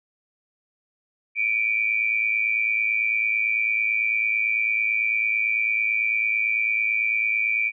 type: tone pair together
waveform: sine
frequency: 2308 / 2417 Hz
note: D7 / D7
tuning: -31 / +49 cents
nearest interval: minor second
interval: 80 cents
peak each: -22 / -24 dBFS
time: 1.35-7.72 s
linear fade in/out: 50 ms
effects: none